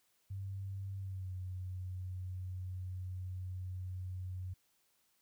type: tone with pitch glide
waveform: sine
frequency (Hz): 97.3 to 92.05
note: G2 to F#2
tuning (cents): -12 to -8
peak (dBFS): -39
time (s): 0.3-4.54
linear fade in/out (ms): 10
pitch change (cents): -96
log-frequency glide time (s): 0.98-1.33
effects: white hiss -75 dBFS RMS until 5.21 s